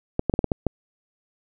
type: clicks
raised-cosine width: 2 ms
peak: -7 dBFS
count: 7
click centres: 0.194 / 0.297 / 0.339 / 0.391 / 0.443 / 0.518 / 0.667 s
effects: none